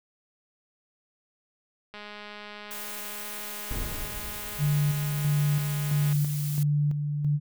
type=click train; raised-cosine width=0.3 ms; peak=-26 dBFS; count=872; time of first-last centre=1.94-6.127 s; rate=208 Hz
type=noise; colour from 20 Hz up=blue; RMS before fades=-38 dBFS; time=2.71-6.63 s; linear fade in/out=0 ms
type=noise with exponential decay; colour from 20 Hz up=brown; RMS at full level=-30 dBFS; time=3.71-5.74 s; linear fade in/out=2 ms; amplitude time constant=440 ms
type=tone with tremolo; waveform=sine; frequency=146.83 Hz; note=D3; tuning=in tune; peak=-21 dBFS; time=4.58-7.4 s; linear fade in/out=50 ms; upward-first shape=square; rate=1.5 Hz; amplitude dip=45%
effects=none